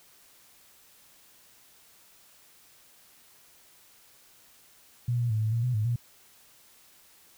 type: tone with pitch steps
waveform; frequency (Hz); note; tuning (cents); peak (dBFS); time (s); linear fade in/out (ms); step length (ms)
sine; 120.7 / 119.5 / 108.8 / 109.4 / 116.2 / 124.7 / 106.9 / 119.6; B2 / A#2 / A2 / A2 / A#2 / B2 / A2 / A#2; -39 / +43 / -19 / -9 / -5 / +17 / -49 / +45; -24; 5.08-5.96; 5; 110
effects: white hiss -58 dBFS RMS until 7.37 s